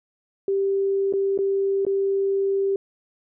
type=tone with dropouts; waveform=sine; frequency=392.3 Hz; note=G4; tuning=1 cent sharp; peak=-19 dBFS; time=0.48-2.76 s; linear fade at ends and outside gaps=2 ms; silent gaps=1.126-1.136 / 1.377-1.388 / 1.851-1.866 s; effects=none